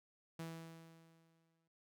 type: tone with exponential decay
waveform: sawtooth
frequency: 164.1 Hz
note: E3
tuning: 8 cents flat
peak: -39 dBFS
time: 0.39-1.68 s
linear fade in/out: 5 ms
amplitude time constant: 280 ms
effects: none